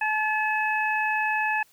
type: harmonic tone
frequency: 860 Hz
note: A5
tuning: 40 cents flat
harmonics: 1 / 2 / 3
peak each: -26 / -26 / -29 dBFS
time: 0.01-1.63 s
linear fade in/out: 5 ms
effects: white hiss -60 dBFS RMS until 1.72 s